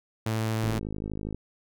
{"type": "tone", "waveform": "sawtooth", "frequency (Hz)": 110.8, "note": "A2", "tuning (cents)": 13, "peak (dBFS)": -22, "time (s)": [0.26, 0.79], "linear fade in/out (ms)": 5}
{"type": "click train", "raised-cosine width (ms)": 3, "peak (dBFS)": -21, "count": 38, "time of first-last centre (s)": [0.64, 1.346], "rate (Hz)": 52.4}
{"effects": []}